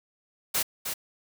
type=noise with echo; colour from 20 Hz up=white; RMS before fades=-26 dBFS; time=0.54-0.63 s; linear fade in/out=10 ms; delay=310 ms; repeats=1; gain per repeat=-6 dB; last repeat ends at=0.94 s; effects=none